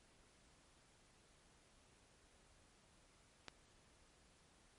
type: click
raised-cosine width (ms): 0.2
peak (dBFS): -30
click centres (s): 3.483
effects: pink hiss -70 dBFS RMS until 4.78 s + MP3 48 kbps